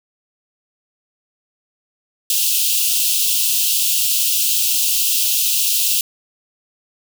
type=high-pass noise; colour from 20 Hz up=white; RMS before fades=-17 dBFS; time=2.3-6.01 s; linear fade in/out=2 ms; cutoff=2600 Hz; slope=96 dB/octave; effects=none